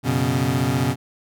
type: chord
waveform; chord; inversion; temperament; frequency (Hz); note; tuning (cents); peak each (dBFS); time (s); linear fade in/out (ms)
25% pulse; F# suspended fourth; none; equal; 92.5 / 123.47 / 138.59; F#2 / B2 / C#3; 0 / 0 / 0; -24 / -18 / -19; 0.03-0.96; 50
effects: none